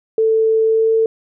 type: tone with pitch glide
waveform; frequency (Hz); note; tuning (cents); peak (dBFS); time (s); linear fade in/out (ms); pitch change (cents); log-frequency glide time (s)
sine; 443.4 to 447; A4 to A4; +13 to +27; -11; 0.18-1.06; 2; +14; 0.64-0.91
effects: none